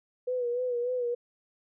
sine tone with vibrato, 491 Hz, B4, 10 cents flat, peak -27 dBFS, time 0.27-1.15 s, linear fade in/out 10 ms, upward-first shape sine, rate 3.4 Hz, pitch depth 52 cents each way, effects none

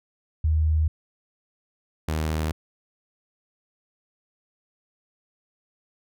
sine / sawtooth tone pair in turn, 78.2 / 78.2 Hz, D#2 / D#2, +9 / +9 cents, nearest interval unison, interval 0 cents, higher neither, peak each -18 / -20 dBFS, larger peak first, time 0.44-0.88 / 2.08-2.52 s, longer neither, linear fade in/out 5 ms, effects none

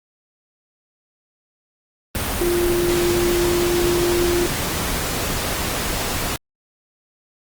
sine tone in noise, 349.1 Hz, F4, 1 cent flat, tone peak -17 dBFS, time 2.41-4.46 s, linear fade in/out 0 ms, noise pink, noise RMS -23 dBFS, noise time 2.15-6.36 s, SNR +3 dB, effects Opus 32 kbps

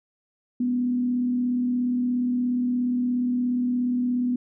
sine tone with frequency modulation, 246.9 Hz, B3, in tune, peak -21 dBFS, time 0.6-4.36 s, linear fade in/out 5 ms, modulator 37 Hz, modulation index 0.27, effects none

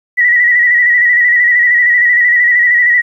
sine tone with vibrato, 1936 Hz, B6, 35 cents flat, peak -6 dBFS, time 0.17-3.02 s, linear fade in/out 20 ms, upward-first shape square, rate 13 Hz, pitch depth 37 cents each way, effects 8-bit

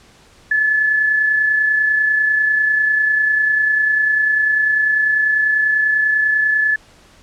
sine tone with amplitude modulation, 1725 Hz, A6, 35 cents flat, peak -11 dBFS, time 0.51-6.76 s, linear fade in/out 5 ms, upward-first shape sine, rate 30.1 Hz, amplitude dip 35%, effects pink hiss -48 dBFS RMS until 7.22 s + low-pass 8000 Hz 12 dB/octave

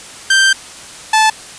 sawtooth tone pair in turn, 1568 / 872.9 Hz, G6 / A5, 0 / -14 cents, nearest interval minor seventh, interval 1014 cents, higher first, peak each -4 dBFS, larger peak neither, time 0.3-0.53 / 1.13-1.3 s, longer first, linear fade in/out 5 ms, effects white hiss -33 dBFS RMS until 1.58 s + resampled to 22050 Hz

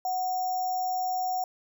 sine tone with sample-and-hold, 740 Hz, F#5, in tune, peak -26 dBFS, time 0.05-1.44 s, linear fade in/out 2 ms, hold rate 6300 Hz, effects none

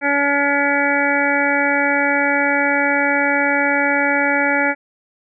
harmonic tone, 284 Hz, C#4, 42 cents sharp, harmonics 1 / 2 / 3 / 5 / 6 / 7 / 8, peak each -22 / -22 / -22 / -22 / -22 / -22 / -22 dBFS, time 0.01-4.75 s, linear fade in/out 50 ms, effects none

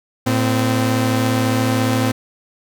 sawtooth tone pair together, 112.11 / 258.6 Hz, A2 / C4, +33 / -20 cents, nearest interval octave + major second, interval 1447 cents, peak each -14 dBFS, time 0.26-2.12 s, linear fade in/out 10 ms, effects none

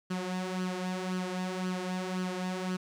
sawtooth tone with flanger, 183.9 Hz, F#3, 10 cents flat, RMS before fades -34 dBFS, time 0.1-2.77 s, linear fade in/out 10 ms, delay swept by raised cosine 0.66 to 4.36 ms, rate 1.9 Hz, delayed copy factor +0.6, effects low-pass 8000 Hz 12 dB/octave + 11-bit

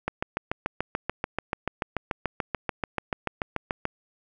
click train, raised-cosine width 0.5 ms, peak -11 dBFS, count 27, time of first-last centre 0.08-3.854 s, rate 6.89 Hz, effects none

